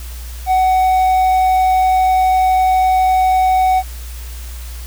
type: tone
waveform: triangle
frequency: 748 Hz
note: F#5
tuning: 19 cents sharp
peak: -8 dBFS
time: 0.46-3.83 s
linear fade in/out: 50 ms
effects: added 60 Hz sine -26 dBFS peak until 4.86 s + white hiss -37 dBFS RMS until 4.86 s